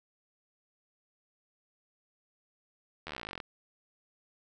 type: slowing click train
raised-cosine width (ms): 0.3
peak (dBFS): -23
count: 20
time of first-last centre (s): 3.07-3.402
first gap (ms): 12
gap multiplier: 1.04
effects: none